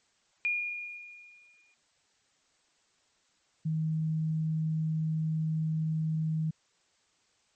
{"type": "tone with exponential decay", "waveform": "sine", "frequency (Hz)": 2428, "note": "D#7", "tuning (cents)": -43, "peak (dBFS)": -25, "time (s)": [0.45, 1.74], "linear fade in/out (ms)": 0, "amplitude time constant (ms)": 280}
{"type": "tone", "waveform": "sine", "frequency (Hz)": 158.1, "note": "D#3", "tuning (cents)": 28, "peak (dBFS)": -27, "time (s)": [3.65, 6.51], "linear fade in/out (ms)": 10}
{"effects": ["white hiss -70 dBFS RMS until 7.55 s", "MP3 32 kbps"]}